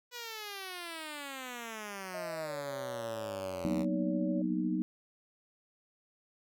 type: exponential sweep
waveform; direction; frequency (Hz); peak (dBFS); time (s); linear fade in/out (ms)
5% pulse; down; 493.9 to 77.78; -29; 0.11-3.86; 50
type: tone with pitch glide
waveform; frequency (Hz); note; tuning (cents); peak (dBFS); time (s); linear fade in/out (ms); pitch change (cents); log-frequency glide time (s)
sine; 634 to 568.1; D#5 to C#5; +32 to +42; -38; 2.14-4.42; 5; -190; 2.42-2.53
type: chord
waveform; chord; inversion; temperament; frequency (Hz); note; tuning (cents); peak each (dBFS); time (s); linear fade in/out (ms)
sine; B major seventh; second; equal; 185 / 233.1 / 246.9 / 311.1; F#3 / A#3 / B3 / D#4; 0 / 0 / 0 / 0; -34 / -39 / -36 / -33; 3.65-4.82; 0
effects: none